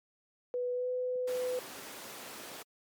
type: tone with pitch glide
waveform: sine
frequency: 493.9 to 502.2 Hz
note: B4 to B4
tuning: 0 to +29 cents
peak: -30 dBFS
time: 0.54-1.59 s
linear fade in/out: 0 ms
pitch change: +29 cents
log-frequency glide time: 0.73-0.89 s
type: clicks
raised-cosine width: 5 ms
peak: -39 dBFS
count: 7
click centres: 1.157 / 1.344 / 1.644 / 1.684 / 1.822 / 2.407 / 2.517 s
type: noise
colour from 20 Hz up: pink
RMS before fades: -44 dBFS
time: 1.27-2.63 s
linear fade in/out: 10 ms
effects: high-pass 300 Hz 12 dB/octave + MP3 96 kbps